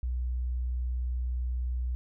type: tone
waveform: sine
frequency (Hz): 61.7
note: B1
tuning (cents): -1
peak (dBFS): -28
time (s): 0.03-1.95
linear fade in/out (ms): 0
effects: none